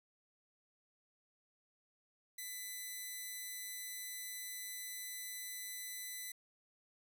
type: tone with amplitude modulation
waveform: 5% pulse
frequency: 2001 Hz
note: B6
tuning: 22 cents sharp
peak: -32 dBFS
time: 2.38-6.32 s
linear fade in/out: 5 ms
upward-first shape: sine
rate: 207 Hz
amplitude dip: 30%
effects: none